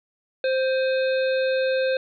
harmonic tone with a mistuned harmonic, 523.3 Hz, C5, in tune, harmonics 1 / 3 / 5 / 7 / 8, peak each -20 / -30 / -34 / -37 / -38 dBFS, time 0.44-1.97 s, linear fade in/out 2 ms, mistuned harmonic 5, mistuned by -58 cents, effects none

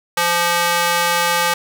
square tone with high-pass filter, 172.7 Hz, F3, 19 cents flat, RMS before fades -17 dBFS, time 0.17-1.54 s, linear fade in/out 5 ms, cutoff 910 Hz, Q 0.9, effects none

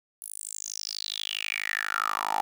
10% pulse tone with high-pass filter sweep, 52.3 Hz, G#1, 13 cents sharp, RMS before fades -32 dBFS, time 0.22-2.41 s, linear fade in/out 0 ms, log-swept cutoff 11000 to 820 Hz, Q 7.3, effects none

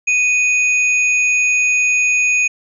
sine tone pair together, 2489 / 6645 Hz, D#7 / G#8, 0 / 0 cents, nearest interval octave + perfect fourth, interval 1700 cents, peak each -12 / -23 dBFS, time 0.07-2.48 s, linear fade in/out 10 ms, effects none

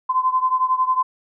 sine beating tone pair, 1025 / 1036 Hz, C6 / C6, -36 / -17 cents, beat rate 11 Hz, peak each -18 / -21 dBFS, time 0.09-1.03 s, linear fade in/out 10 ms, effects none

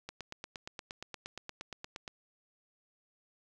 click train, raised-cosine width 0.2 ms, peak -24 dBFS, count 18, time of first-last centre 0.09-2.078 s, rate 8.55 Hz, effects none

